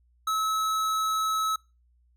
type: tone with hard clipping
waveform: sine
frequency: 1294 Hz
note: E6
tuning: 32 cents flat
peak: -26 dBFS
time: 0.27-1.56 s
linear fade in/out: 5 ms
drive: 16 dB
effects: noise-tail reverb RT60 0.3 s tail -26 dB re dry + added 60 Hz sine -61 dBFS peak until 2.16 s